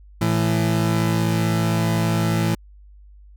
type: tone pair together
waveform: 30% pulse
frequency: 111.4 / 166.91 Hz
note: A2 / E3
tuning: +22 / +22 cents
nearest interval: perfect fifth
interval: 700 cents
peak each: -18 dBFS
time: 0.21-2.55 s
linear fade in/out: 5 ms
effects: added 50 Hz sine -43 dBFS peak until 3.36 s